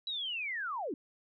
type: linear sweep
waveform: sine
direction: down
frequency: 3951 to 246.9 Hz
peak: -34 dBFS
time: 0.07-0.94 s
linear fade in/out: 2 ms
effects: none